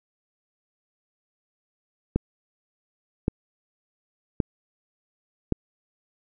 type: click train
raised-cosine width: 3 ms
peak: -8 dBFS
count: 4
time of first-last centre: 2.16-5.523 s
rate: 0.892 Hz
effects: none